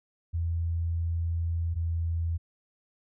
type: tone pair in turn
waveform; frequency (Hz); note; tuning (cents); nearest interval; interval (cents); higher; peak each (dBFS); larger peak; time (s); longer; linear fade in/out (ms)
sine; 83.8 / 83.38; E2 / E2; +29 / +20; unison; 9; first; -26; neither; 0.33-1.75 / 1.75-2.38; first; 20
effects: none